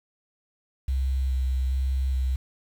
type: tone with vibrato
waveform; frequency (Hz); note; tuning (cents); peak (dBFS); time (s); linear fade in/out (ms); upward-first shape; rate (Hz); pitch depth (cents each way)
sine; 65.41; C2; 0; -22; 0.88-2.36; 5; square; 1.2; 14
effects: 8-bit